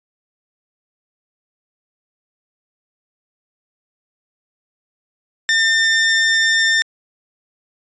sawtooth tone, 1802 Hz, A6, 41 cents sharp, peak -9 dBFS, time 5.49-6.82 s, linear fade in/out 0 ms, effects resampled to 16000 Hz

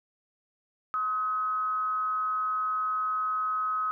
sine tone with frequency modulation, 1270 Hz, D#6, 35 cents sharp, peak -26 dBFS, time 0.94-3.91 s, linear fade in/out 0 ms, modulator 220 Hz, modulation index 0.28, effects none

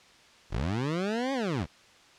20% pulse linear two-way sweep, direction up then down, 37.86 to 278.6 to 61.4 Hz, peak -23 dBFS, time 0.5-1.67 s, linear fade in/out 50 ms, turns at 1.33 s, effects white hiss -56 dBFS RMS until 2.18 s + low-pass 5000 Hz 12 dB/octave

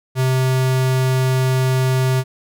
square tone, 130 Hz, C3, 11 cents flat, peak -15 dBFS, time 0.15-2.24 s, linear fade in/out 50 ms, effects none

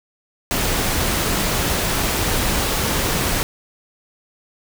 pink noise, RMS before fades -20 dBFS, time 0.51-3.43 s, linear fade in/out 0 ms, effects none

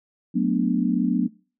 sine chord, B minor seventh, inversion second, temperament equal, 185 / 220 / 246.9 / 293.7 Hz, F#3 / A3 / B3 / D4, 0 / 0 / 0 / 0 cents, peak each -24 / -26 / -23 / -26 dBFS, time 0.34-1.28 s, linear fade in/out 20 ms, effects noise-tail reverb RT60 0.4 s tail -24 dB re dry

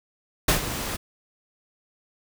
pink noise with ADSR envelope, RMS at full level -18 dBFS, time 0.48-0.97 s, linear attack 6 ms, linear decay 110 ms, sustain -12 dB, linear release 15 ms, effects none

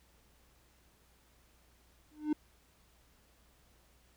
triangle tone with exponential growth, 302.7 Hz, D#4, 48 cents flat, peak -23 dBFS, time 2.11-2.33 s, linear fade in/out 5 ms, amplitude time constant 46 ms, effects added 60 Hz sine -68 dBFS peak until 4.16 s + pink hiss -68 dBFS RMS until 4.16 s

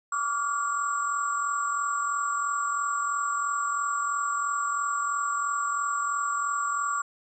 sine tone cluster, 1150 / 1193 / 1403 / 7630 Hz, D6 / D6 / F6 / A#8, -37 / +27 / +8 / +39 cents, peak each -27 / -36 / -32 / -36 dBFS, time 0.12-7.02 s, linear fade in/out 5 ms, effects none

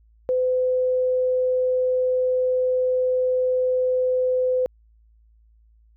sine tone, 508 Hz, B4, 49 cents sharp, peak -18 dBFS, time 0.29-4.66 s, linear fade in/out 0 ms, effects added 55 Hz sine -53 dBFS peak until 5.96 s

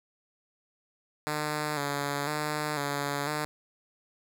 5% pulse tone with vibrato, 146.83 Hz, D3, in tune, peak -18 dBFS, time 1.27-3.45 s, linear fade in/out 0 ms, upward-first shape square, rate 1 Hz, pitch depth 47 cents each way, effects none

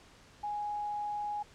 sine tone, 830.6 Hz, G#5, in tune, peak -33 dBFS, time 0.43-1.43 s, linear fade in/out 10 ms, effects pink hiss -58 dBFS RMS until 1.54 s + low-pass 7000 Hz 12 dB/octave

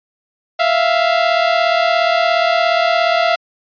sawtooth tone pair together, 659.3 / 696.4 Hz, E5 / F5, 0 / -5 cents, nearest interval minor second, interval 95 cents, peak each -11 dBFS, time 0.59-3.36 s, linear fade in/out 10 ms, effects resampled to 11025 Hz

